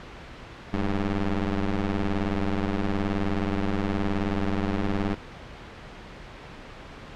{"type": "ring-modulated tone", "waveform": "20% pulse", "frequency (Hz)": 97.5, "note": "G2", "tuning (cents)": -9, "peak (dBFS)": -16, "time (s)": [0.73, 5.15], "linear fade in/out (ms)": 10, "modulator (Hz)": 107, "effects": ["pink hiss -42 dBFS RMS until 7.15 s", "low-pass 3000 Hz 12 dB/octave"]}